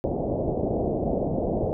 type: low-pass noise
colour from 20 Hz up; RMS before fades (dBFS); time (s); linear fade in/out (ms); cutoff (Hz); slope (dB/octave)
white; -26; 0.04-1.73; 0; 680; 48
effects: none